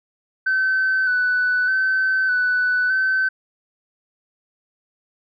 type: tone with vibrato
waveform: sine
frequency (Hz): 1512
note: F#6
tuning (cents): +37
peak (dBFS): -15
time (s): 0.46-3.29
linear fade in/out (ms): 10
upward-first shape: square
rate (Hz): 0.82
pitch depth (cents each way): 24
effects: tanh soft clip ceiling -13 dBFS